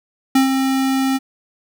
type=tone with ADSR envelope; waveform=square; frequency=266.4 Hz; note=C4; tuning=31 cents sharp; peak=-10 dBFS; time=0.35-1.19 s; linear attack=6 ms; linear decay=120 ms; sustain=-6 dB; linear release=30 ms; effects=none